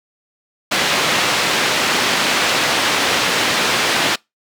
white band-pass noise, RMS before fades -17 dBFS, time 0.71-4.16 s, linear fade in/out 10 ms, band 160 to 3600 Hz, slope 12 dB/octave, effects noise-tail reverb RT60 0.2 s tail -25 dB re dry

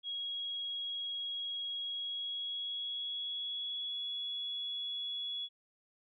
sine tone with pitch glide, 3306 to 3375 Hz, G#7 to G#7, -9 to +27 cents, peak -36 dBFS, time 0.03-5.49 s, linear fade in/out 50 ms, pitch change +36 cents, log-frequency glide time 1.81-3.94 s, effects none

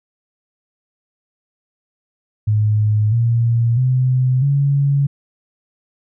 sine tone with pitch steps, 106.5 / 116.81 / 128.12 / 140.53 Hz, G#2 / A#2 / C3 / C#3, +44 / +4 / -36 / +24 cents, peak -12 dBFS, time 2.47-5.07 s, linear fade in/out 10 ms, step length 650 ms, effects none

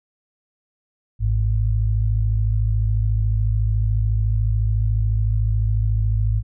sine tone pair together, 52.86 / 106.8 Hz, G#1 / G#2, +31 / +49 cents, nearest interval octave, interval 1218 cents, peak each -19 dBFS, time 1.19-6.43 s, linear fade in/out 50 ms, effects none

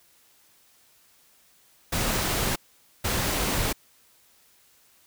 pink noise bursts at uneven times, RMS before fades -26 dBFS, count 2, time 1.92-2.56 / 3.04-3.73 s, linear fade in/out 10 ms, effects white hiss -60 dBFS RMS until 5.06 s

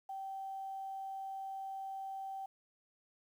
sine tone with quantisation, 775 Hz, G5, 20 cents flat, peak -40 dBFS, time 0.09-2.46 s, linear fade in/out 5 ms, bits 11, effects none

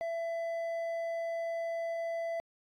sine tone with hard clipping, 668 Hz, E5, 23 cents sharp, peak -34 dBFS, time 0.01-2.4 s, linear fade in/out 0 ms, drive 5 dB, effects AAC 64 kbps

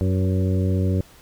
harmonic tone with a mistuned harmonic, 93.6 Hz, F#2, 20 cents sharp, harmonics 1 / 2 / 3 / 4 / 5 / 6, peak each -19 / -25 / -29 / -31 / -33 / -35 dBFS, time 0.01-1.01 s, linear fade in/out 0 ms, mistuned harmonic 5, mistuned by +23 cents, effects pink hiss -50 dBFS RMS until 1.21 s

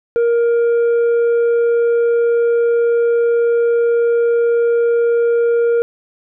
sine tone with tanh clipping, 469.1 Hz, A#4, 11 cents sharp, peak -12 dBFS, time 0.16-5.82 s, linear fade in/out 0 ms, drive 4 dB, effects none

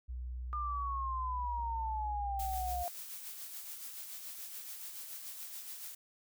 sine tone, 61.74 Hz, B1, in tune, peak -38 dBFS, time 0.08-2.84 s, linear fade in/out 20 ms
sine exponential sweep, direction down, 1211 to 698.5 Hz, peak -35 dBFS, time 0.53-2.88 s, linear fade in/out 0 ms
blue noise with tremolo, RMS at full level -44 dBFS, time 2.39-5.95 s, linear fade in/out 5 ms, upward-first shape sine, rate 7 Hz, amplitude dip 40%
effects none

